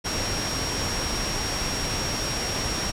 sine tone in noise, 5588 Hz, F8, in tune, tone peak -30 dBFS, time 0.04-2.92 s, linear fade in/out 20 ms, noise pink, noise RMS -28 dBFS, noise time 0.04-2.92 s, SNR -5 dB, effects low-pass 9000 Hz 12 dB/octave

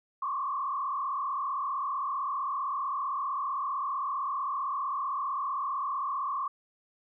sine tone with frequency modulation, 1108.7 Hz, C#6, in tune, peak -29 dBFS, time 0.22-6.48 s, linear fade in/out 5 ms, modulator 35.5 Hz, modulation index 1.9, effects none

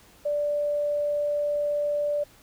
sine tone, 586 Hz, D5, 4 cents flat, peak -23 dBFS, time 0.25-2.24 s, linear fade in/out 10 ms, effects pink hiss -55 dBFS RMS until 2.42 s

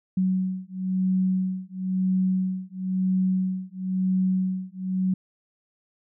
sine beating tone pair, 186.2 / 187.19 Hz, F#3 / F#3, +11 / +20 cents, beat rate 0.99 Hz, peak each -25 / -25 dBFS, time 0.17-5.14 s, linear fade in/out 5 ms, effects none

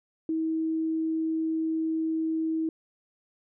sine tone, 320.8 Hz, E4, 47 cents flat, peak -25 dBFS, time 0.29-2.69 s, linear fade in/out 2 ms, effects none

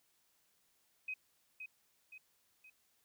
sine tone with echo, 2520 Hz, D#7, 21 cents sharp, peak -38 dBFS, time 1.08-1.14 s, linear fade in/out 5 ms, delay 520 ms, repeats 3, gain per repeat -6 dB, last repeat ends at 2.7 s, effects white hiss -75 dBFS RMS until 3.04 s

